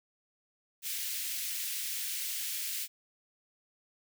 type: high-pass noise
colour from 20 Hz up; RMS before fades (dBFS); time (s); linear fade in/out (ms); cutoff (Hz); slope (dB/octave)
white; -36; 0.82-2.88; 50; 2000; 24
effects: none